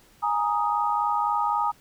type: chord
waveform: sine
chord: Ab suspended second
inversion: none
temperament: just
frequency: 830.6 / 934.4 / 1245.9 Hz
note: Ab5 / Bb5 / Eb6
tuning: 0 / +4 / +2 cents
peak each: -26 dBFS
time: 0.22-1.72 s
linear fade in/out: 20 ms
effects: pink hiss -57 dBFS RMS until 1.8 s